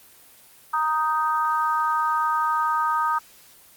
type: harmonic tone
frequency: 311.1 Hz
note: D#4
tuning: in tune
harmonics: 3 / 4 / 5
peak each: -24 / -22 / -31 dBFS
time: 0.73-3.19 s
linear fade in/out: 10 ms
effects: white hiss -51 dBFS RMS until 3.76 s + Opus 24 kbps